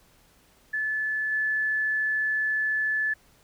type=tone with level steps; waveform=sine; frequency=1733 Hz; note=A6; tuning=27 cents flat; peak=-25 / -23 dBFS; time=0.73-3.14 s; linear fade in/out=10 ms; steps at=1.31 s; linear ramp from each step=20 ms; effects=pink hiss -60 dBFS RMS until 3.43 s